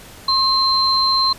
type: tone pair together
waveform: sine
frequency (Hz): 1068 / 4126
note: C6 / C8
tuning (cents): +35 / -25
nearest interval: octave + major seventh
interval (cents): 2340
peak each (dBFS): -18 / -15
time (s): 0.28-1.33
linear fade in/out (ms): 5
effects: pink hiss -40 dBFS RMS until 1.38 s + resampled to 32000 Hz